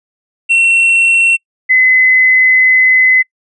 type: tone pair in turn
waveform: triangle / sine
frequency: 2716 / 2031 Hz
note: F7 / B6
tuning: -49 / +48 cents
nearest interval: perfect fourth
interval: 503 cents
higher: first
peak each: -5 dBFS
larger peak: neither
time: 0.49-1.37 / 1.69-3.23 s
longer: second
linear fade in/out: 20 ms
effects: noise-tail reverb RT60 0.1 s tail -24 dB re dry + resampled to 24000 Hz